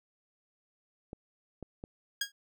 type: clicks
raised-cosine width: 2 ms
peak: -28 dBFS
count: 3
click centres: 1.131 / 1.627 / 1.839 s
type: tone with exponential decay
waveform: 15% pulse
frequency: 1635 Hz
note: G#6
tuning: 28 cents flat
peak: -20 dBFS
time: 2.21-2.32 s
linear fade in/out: 5 ms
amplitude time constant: 22 ms
effects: none